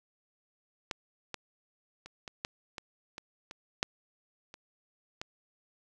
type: clicks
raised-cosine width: 0.2 ms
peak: -16 / -19 / -29 / -24 / -16 / -22 / -24 / -26 / -10 / -29 / -20 dBFS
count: 11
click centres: 0.912 / 1.343 / 2.06 / 2.278 / 2.449 / 2.782 / 3.181 / 3.511 / 3.829 / 4.541 / 5.215 s
effects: none